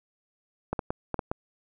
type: clicks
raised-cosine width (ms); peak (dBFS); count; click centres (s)
1; -14; 6; 0.73 / 0.792 / 0.905 / 1.143 / 1.192 / 1.315
effects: none